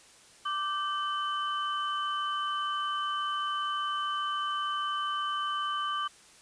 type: tone cluster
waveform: sine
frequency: 1174 / 1553 / 3039 Hz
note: D6 / G6 / F#7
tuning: -1 / -17 / +46 cents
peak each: -30 / -39 / -37 dBFS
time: 0.45-6.08 s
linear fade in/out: 10 ms
effects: white hiss -56 dBFS RMS until 6.41 s + resampled to 22050 Hz